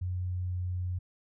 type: tone with pitch glide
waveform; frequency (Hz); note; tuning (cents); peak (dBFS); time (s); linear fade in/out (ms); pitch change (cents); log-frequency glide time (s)
sine; 90.7 to 90.13; F#2 to F#2; -34 to -45; -30; 0.01-0.99; 10; -11; 0.2-0.76
effects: none